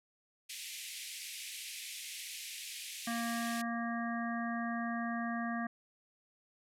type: band-pass noise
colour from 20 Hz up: pink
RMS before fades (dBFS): -45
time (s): 0.49-3.62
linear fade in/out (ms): 10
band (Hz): 2100 to 13000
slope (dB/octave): 48
type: harmonic tone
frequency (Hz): 233.1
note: A#3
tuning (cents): 0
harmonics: 1 / 3 / 5 / 7 / 8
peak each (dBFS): -36 / -41 / -43 / -44 / -45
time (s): 3.07-5.67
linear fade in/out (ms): 5
effects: none